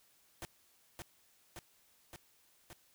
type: noise with echo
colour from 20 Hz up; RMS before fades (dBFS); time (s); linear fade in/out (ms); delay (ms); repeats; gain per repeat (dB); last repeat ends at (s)
pink; -44; 0.42-0.45; 0; 570; 4; -2; 2.73
effects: white hiss -69 dBFS RMS until 2.94 s